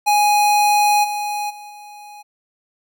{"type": "tone with level steps", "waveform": "square", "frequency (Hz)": 830.6, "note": "G#5", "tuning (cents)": 0, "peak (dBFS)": [-13, -22, -35, -37], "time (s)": [0.06, 2.23], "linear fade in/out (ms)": 20, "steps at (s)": [1.03, 1.49, 1.69], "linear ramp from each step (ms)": 20, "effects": []}